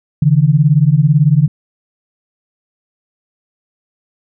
sine beating tone pair, 140 / 158 Hz, C#3 / D#3, +18 / +27 cents, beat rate 18 Hz, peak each -10 dBFS, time 0.22-1.48 s, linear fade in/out 5 ms, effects none

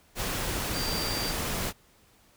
sine tone in noise, 4700 Hz, D8, 1 cent sharp, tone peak -33 dBFS, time 0.72-1.34 s, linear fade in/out 50 ms, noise pink, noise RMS -31 dBFS, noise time 0.15-1.73 s, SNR -5 dB, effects pink hiss -61 dBFS RMS until 2.36 s

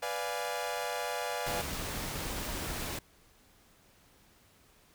sawtooth chord, B diminished seventh, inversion none, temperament equal, 493.9 / 587.3 / 698.5 / 830.6 Hz, B4 / D5 / F5 / Ab5, 0 / 0 / 0 / 0 cents, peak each -35 dBFS, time 0.02-1.62 s, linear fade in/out 10 ms
pink noise, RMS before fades -37 dBFS, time 1.46-2.99 s, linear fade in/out 5 ms
effects pink hiss -63 dBFS RMS until 4.94 s

